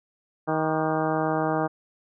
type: harmonic tone with a mistuned harmonic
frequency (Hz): 157.7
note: D#3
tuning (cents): +24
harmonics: 1 / 2 / 3 / 4 / 5 / 6 / 7 / 8 / 9 / 10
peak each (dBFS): -31 / -28 / -30 / -29 / -29 / -34 / -37 / -34 / -38 / -40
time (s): 0.47-1.68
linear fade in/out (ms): 20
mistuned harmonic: 8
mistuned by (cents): -67
effects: none